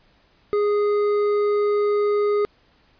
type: tone with hard clipping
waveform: triangle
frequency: 413.6 Hz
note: G#4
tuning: 7 cents flat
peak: -19 dBFS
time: 0.53-2.45 s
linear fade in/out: 0 ms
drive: 11 dB
effects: pink hiss -59 dBFS RMS until 2.99 s + resampled to 11025 Hz